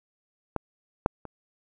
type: clicks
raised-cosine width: 1 ms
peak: -13 / -6 / -25 dBFS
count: 3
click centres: 0.563 / 1.061 / 1.253 s
effects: none